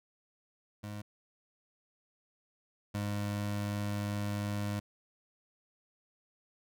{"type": "tone pair in turn", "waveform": "25% pulse", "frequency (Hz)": [104.2, 102.77], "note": ["G#2", "G#2"], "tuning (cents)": [6, -18], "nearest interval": "unison", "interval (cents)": 24, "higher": "first", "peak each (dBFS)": [-36, -29], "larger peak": "second", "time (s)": [[0.83, 1.02], [2.94, 4.8]], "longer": "second", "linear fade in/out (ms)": 10, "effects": []}